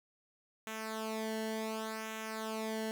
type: tone with flanger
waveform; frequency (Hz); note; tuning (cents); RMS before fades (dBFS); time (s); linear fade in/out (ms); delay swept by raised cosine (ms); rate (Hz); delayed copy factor
sawtooth; 220; A3; 0; -39; 0.67-2.91; 0; 0.21 to 0.82; 0.68; -0.75
effects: none